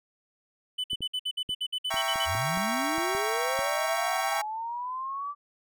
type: tone bursts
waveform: triangle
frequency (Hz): 3000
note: F#7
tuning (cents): +23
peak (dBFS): -26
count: 13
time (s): 0.78-2.257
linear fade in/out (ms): 10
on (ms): 61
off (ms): 57
type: clicks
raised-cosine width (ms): 3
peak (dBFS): -29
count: 10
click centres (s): 0.932 / 1.007 / 1.492 / 1.942 / 2.158 / 2.351 / 2.574 / 2.982 / 3.15 / 3.591
type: chord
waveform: 25% pulse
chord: E diminished seventh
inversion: none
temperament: equal with one note detuned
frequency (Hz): 662.7 / 784 / 932.3 / 1108.7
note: E5 / G5 / Bb5 / Db6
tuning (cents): +9 / 0 / 0 / 0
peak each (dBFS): -29 / -29 / -31 / -29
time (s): 1.9-4.42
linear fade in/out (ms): 10
type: linear sweep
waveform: sine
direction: up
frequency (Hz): 69.3 to 1170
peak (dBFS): -31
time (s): 2.25-5.35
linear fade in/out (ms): 50
effects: none